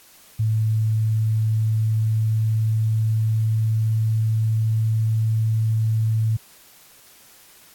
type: tone with pitch glide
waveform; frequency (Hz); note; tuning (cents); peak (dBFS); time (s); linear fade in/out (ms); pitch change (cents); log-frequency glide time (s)
sine; 109.8 to 110.88; A2 to A2; -3 to +14; -17; 0.39-6.37; 10; +17; 0.99-5.2
effects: white hiss -50 dBFS RMS until 7.74 s + AAC 64 kbps